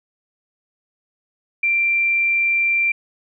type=tone; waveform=sine; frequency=2361 Hz; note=D7; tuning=9 cents sharp; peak=-15 dBFS; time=1.63-2.92 s; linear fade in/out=5 ms; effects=none